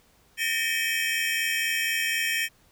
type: tone cluster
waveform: square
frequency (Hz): 1789 / 1873 / 2294 / 2535 / 3167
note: A6 / A#6 / D7 / D#7 / G7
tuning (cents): +28 / +8 / -41 / +32 / +17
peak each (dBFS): -31 / -32 / -32 / -31 / -33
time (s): 0.37-2.49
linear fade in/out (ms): 50
effects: pink hiss -61 dBFS RMS until 2.71 s